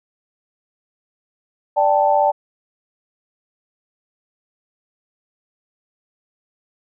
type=chord; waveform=sine; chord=D suspended fourth; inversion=none; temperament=equal; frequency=587.3 / 784 / 880 Hz; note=D5 / G5 / A5; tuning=0 / 0 / 0 cents; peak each=-17 dBFS; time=1.76-2.32 s; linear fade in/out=20 ms; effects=none